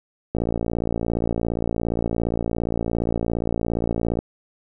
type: click train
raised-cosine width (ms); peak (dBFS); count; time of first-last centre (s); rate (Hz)
2; -10; 221; 0.35-4.189; 57.3
effects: none